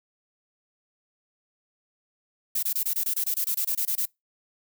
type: noise bursts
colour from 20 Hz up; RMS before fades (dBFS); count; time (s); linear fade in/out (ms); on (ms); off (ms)
violet; -26; 15; 2.55-4.056; 5; 78; 24
effects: noise-tail reverb RT60 0.2 s tail -26 dB re dry